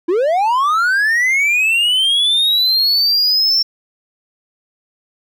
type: linear sweep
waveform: triangle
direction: up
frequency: 320 to 5440 Hz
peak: -10 dBFS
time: 0.08-3.63 s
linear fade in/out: 10 ms
effects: none